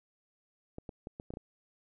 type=clicks; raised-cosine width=2 ms; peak=-28 dBFS; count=7; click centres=0.784 / 0.892 / 1.071 / 1.199 / 1.305 / 1.338 / 1.371 s; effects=none